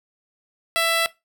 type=tone; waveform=10% pulse; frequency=664 Hz; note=E5; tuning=12 cents sharp; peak=-10 dBFS; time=0.76-1.06 s; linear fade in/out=0 ms; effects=noise-tail reverb RT60 0.2 s tail -18 dB re dry

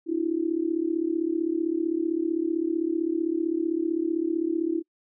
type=tone with amplitude modulation; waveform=sine; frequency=329.6 Hz; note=E4; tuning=in tune; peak=-19 dBFS; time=0.06-4.83 s; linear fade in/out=50 ms; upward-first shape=sine; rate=35.6 Hz; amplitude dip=90%; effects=noise-tail reverb RT60 0.1 s tail -26 dB re dry

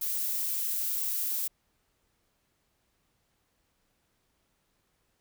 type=noise; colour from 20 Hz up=violet; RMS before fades=-31 dBFS; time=0.01-1.48 s; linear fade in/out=10 ms; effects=pink hiss -74 dBFS RMS until 5.2 s

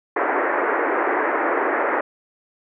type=band-pass noise; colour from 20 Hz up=pink; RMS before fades=-21 dBFS; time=0.16-2.01 s; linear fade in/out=5 ms; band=310 to 2000 Hz; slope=48 dB/octave; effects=none

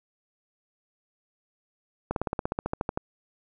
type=slowing click train; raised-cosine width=1 ms; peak=-13 dBFS; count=14; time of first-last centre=2.11-2.975 s; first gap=52 ms; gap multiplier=1.04; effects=none

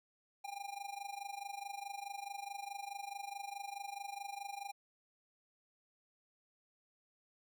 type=tone with amplitude modulation; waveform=square; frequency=802 Hz; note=G5; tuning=39 cents sharp; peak=-40 dBFS; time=0.44-4.72 s; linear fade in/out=10 ms; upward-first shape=sine; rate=24.7 Hz; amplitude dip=85%; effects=none

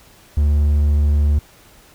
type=tone; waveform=triangle; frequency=73.42 Hz; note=D2; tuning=in tune; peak=-10 dBFS; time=0.37-1.39 s; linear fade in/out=5 ms; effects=pink hiss -48 dBFS RMS until 1.94 s

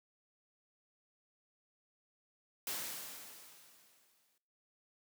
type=noise with exponential decay; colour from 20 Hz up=white; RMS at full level=-38 dBFS; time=2.67-4.38 s; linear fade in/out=2 ms; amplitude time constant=370 ms; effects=noise-tail reverb RT60 0.5 s tail -18 dB re dry + high-pass 150 Hz 12 dB/octave

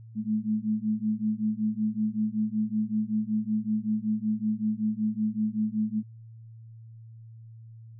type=beating tone pair; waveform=sine; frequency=212.8 / 218.1 Hz; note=G#3 / A3; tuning=+42 / -15 cents; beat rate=5.3 Hz; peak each=-28 dBFS; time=0.15-6.03 s; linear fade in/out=50 ms; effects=added 113 Hz sine -44 dBFS peak until 7.99 s

